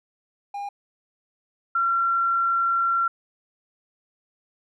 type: tone pair in turn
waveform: triangle / sine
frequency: 808 / 1365.6 Hz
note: G#5 / F6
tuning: -48 / -39 cents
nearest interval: major sixth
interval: 909 cents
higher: second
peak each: -27 / -19 dBFS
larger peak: second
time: 0.54-0.69 / 1.75-3.08 s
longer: second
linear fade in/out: 5 ms
effects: none